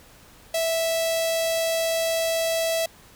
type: tone with notch filter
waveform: sawtooth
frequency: 657 Hz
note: E5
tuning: 6 cents flat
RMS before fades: -24 dBFS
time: 0.54-2.86 s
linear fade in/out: 5 ms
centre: 1400 Hz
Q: 0.84
effects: pink hiss -51 dBFS RMS until 3.15 s